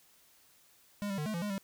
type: tone with pitch steps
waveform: square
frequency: 204.4 / 196.4 / 150.7 / 215.5 / 170.4 / 207.1 / 195.6 Hz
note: G#3 / G3 / D3 / A3 / F3 / G#3 / G3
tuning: -27 / +4 / +45 / -36 / -42 / -5 / -4 cents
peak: -34 dBFS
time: 1.02-1.58 s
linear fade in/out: 0 ms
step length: 80 ms
effects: white hiss -64 dBFS RMS until 1.63 s